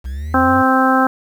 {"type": "linear sweep", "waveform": "triangle", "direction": "up", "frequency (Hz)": [61.8, 99], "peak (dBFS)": -20, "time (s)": [0.04, 0.63], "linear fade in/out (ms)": 20}
{"type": "harmonic tone", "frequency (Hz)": 261.6, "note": "C4", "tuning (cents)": 0, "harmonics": [1, 2, 3, 4, 5, 6], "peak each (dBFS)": [-15, -20, -17, -20, -17, -20], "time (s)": [0.34, 1.07], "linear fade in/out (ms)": 2}
{"effects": ["7-bit"]}